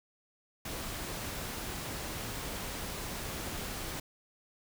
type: noise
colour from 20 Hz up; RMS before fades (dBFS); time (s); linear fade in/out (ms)
pink; -39; 0.65-4; 5
effects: none